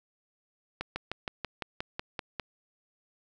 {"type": "slowing click train", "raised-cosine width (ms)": 0.3, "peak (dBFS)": -17, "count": 10, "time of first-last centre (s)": [0.81, 2.397], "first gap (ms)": 150, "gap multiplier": 1.04, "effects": []}